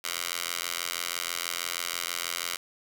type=tone with high-pass filter; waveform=10% pulse; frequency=86.2 Hz; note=F2; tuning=22 cents flat; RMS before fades=-33 dBFS; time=0.04-2.57 s; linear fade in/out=5 ms; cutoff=2000 Hz; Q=0.58; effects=none